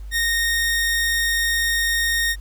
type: tone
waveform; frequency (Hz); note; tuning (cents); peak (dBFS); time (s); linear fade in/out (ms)
sawtooth; 1852; A#6; -12; -15; 0.11-2.36; 50
effects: added 50 Hz sine -31 dBFS peak until 2.4 s + pink hiss -56 dBFS RMS until 2.4 s